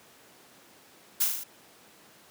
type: noise with echo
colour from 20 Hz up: blue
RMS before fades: -24 dBFS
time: 1.2-1.25 s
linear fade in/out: 10 ms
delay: 38 ms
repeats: 5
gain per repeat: -3 dB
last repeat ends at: 1.44 s
effects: pink hiss -55 dBFS RMS until 2.3 s + high-pass 200 Hz 12 dB/octave